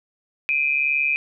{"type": "tone pair together", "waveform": "sine", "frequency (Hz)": [2388, 2530], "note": ["D7", "D#7"], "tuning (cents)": [28, 28], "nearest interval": "minor second", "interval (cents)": 100, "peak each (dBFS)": -21, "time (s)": [0.49, 1.16], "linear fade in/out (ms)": 0, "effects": []}